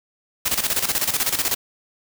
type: noise with tremolo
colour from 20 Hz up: white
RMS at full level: -20 dBFS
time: 0.45-1.55 s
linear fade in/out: 10 ms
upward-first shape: square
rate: 16 Hz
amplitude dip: 70%
effects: none